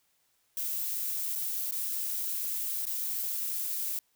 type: noise with dropouts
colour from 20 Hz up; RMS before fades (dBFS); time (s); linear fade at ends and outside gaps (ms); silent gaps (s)
violet; -33; 0.57-3.99; 1; 1.353-1.357 / 1.711-1.722 / 2.854-2.867
effects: white hiss -72 dBFS RMS until 4.15 s